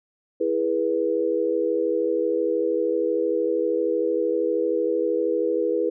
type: chord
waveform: sine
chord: E major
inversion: none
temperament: equal with one note detuned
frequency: 329.6 / 415.3 / 488.2 Hz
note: E4 / G#4 / B4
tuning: 0 / 0 / -20 cents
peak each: -26 / -25 / -23 dBFS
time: 0.4-5.9 s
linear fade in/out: 10 ms
effects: none